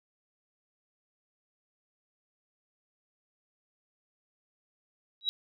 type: tone with exponential growth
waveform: sine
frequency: 3873 Hz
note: B7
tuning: 35 cents flat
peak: -21 dBFS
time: 5.21-5.29 s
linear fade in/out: 0 ms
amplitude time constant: 17 ms
effects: none